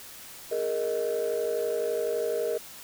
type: chord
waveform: sine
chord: Ab suspended second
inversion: none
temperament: just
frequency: 415.3 / 467.2 / 623 Hz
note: Ab4 / Bb4 / Eb5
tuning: 0 / +4 / +2 cents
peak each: -30 / -27 / -30 dBFS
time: 0.51-2.58 s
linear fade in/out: 10 ms
effects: tanh soft clip ceiling -21 dBFS + white hiss -45 dBFS RMS until 2.83 s